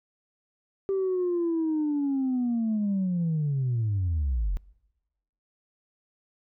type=linear sweep; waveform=sine; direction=down; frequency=392.3 to 40.89 Hz; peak=-22 dBFS; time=0.89-4.57 s; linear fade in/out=0 ms; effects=noise-tail reverb RT60 1.0 s tail -25 dB re dry + tanh soft clip ceiling -21 dBFS